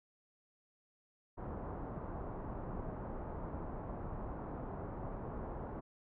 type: low-pass noise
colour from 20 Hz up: pink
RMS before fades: -43 dBFS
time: 1.37-5.81 s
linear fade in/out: 20 ms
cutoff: 1100 Hz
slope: 24 dB/octave
effects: none